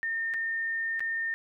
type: tone with dropouts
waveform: sine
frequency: 1819 Hz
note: A#6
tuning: 43 cents flat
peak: -28 dBFS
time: 0.03-1.34 s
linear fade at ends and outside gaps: 0 ms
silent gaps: 0.338-0.342 / 0.995-1.005 s
effects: none